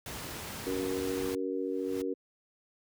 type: noise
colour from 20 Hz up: pink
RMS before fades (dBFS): -40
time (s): 0.06-1.35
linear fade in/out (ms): 2
type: harmonic tone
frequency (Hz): 94.1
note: F#2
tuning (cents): +30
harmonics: 3 / 4 / 5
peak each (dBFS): -35 / -35 / -35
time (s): 0.66-2.14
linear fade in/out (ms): 10
type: noise with exponential growth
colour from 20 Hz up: pink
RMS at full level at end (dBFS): -43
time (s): 1.51-2.02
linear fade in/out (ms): 5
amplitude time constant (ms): 110
effects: high-pass 60 Hz 12 dB/octave